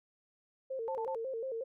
sine tone with vibrato, 490 Hz, B4, 14 cents flat, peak -35 dBFS, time 0.7-1.64 s, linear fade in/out 10 ms, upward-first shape square, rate 5.5 Hz, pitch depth 130 cents each way
sine tone bursts, 883 Hz, A5, 6 cents sharp, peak -37 dBFS, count 3, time 0.88-1.147 s, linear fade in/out 0 ms, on 69 ms, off 30 ms
effects none

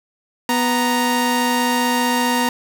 sawtooth tone pair together, 246.8 / 931.8 Hz, B3 / A#5, -1 / -1 cents, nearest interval octave + major seventh, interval 2300 cents, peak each -15 dBFS, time 0.49-2.49 s, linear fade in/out 2 ms, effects none

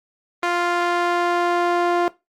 sawtooth tone with band-pass filter sweep, 349.2 Hz, F4, in tune, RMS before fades -20 dBFS, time 0.43-2.08 s, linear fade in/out 0 ms, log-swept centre 1400 to 710 Hz, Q 0.79, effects noise-tail reverb RT60 0.2 s tail -18 dB re dry + Opus 32 kbps

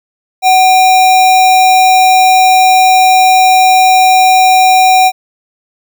sine tone with sample-and-hold, 748 Hz, F#5, 19 cents sharp, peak -3 dBFS, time 0.42-5.12 s, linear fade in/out 50 ms, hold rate 3150 Hz, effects none

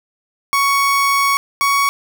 30% pulse tone pair in turn, 1114 / 1118.4 Hz, C#6 / C#6, +8 / +15 cents, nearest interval unison, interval 7 cents, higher second, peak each -10 dBFS, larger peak neither, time 0.53-1.37 / 1.61-1.89 s, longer first, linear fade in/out 0 ms, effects none

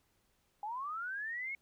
sine linear sweep, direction up, 803 to 2210 Hz, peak -37 dBFS, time 0.63-1.55 s, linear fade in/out 2 ms, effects pink hiss -75 dBFS RMS until 1.61 s

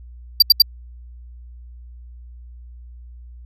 square tone bursts, 4699 Hz, D8, in tune, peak -6 dBFS, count 3, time 0.4-0.621 s, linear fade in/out 5 ms, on 23 ms, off 76 ms, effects added 60 Hz sine -37 dBFS peak until 3.45 s

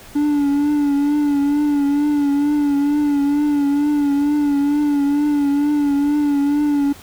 triangle tone with vibrato, 288.9 Hz, D4, 28 cents flat, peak -12 dBFS, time 0.15-6.93 s, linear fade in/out 10 ms, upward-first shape triangle, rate 2.2 Hz, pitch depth 51 cents each way, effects pink hiss -41 dBFS RMS until 7.02 s

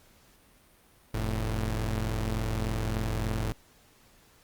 sawtooth tone pair together, 43.48 / 110.2 Hz, F1 / A2, -7 / +3 cents, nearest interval octave + major third, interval 1610 cents, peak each -27 dBFS, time 1.14-3.52 s, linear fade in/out 0 ms, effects pink hiss -60 dBFS RMS until 4.43 s + Opus 48 kbps

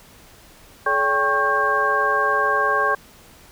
sine tone cluster, 427.8 / 572 / 791 / 1096 / 1595 Hz, A4 / D5 / G5 / C#6 / G6, -49 / -46 / +15 / -20 / +30 cents, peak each -26 / -26 / -27 / -20 / -21 dBFS, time 0.86-2.95 s, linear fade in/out 5 ms, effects pink hiss -48 dBFS RMS until 3.51 s

